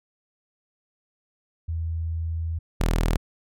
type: tone pair in turn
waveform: sine / sawtooth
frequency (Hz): 82 / 40.54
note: E2 / E1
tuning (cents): -9 / -28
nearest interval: octave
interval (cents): 1219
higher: first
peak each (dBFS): -25 / -16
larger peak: second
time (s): 1.68-2.59 / 2.8-3.17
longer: first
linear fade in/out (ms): 10
effects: none